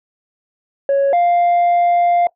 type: tone pair in turn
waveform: sine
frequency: 554.4 / 698.5 Hz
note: C#5 / F5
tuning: 0 / 0 cents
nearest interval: major third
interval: 400 cents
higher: second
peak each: -9 / -8 dBFS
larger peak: second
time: 0.89-1.13 / 1.13-2.27 s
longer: second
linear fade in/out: 2 ms
effects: noise-tail reverb RT60 0.1 s tail -21 dB re dry + tanh soft clip ceiling -10 dBFS